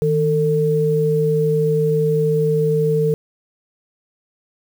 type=tone pair together; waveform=sine; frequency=156.95 / 447.9 Hz; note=D#3 / A4; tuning=+15 / +31 cents; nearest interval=octave + tritone; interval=1816 cents; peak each=-18 / -16 dBFS; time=0.02-3.14 s; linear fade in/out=0 ms; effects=7-bit